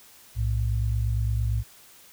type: tone pair together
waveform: sine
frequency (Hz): 61.24 / 110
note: B1 / A2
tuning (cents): -14 / 0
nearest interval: minor seventh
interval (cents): 1014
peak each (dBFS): -25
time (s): 0.35-1.64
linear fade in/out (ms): 50
effects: white hiss -52 dBFS RMS until 2.12 s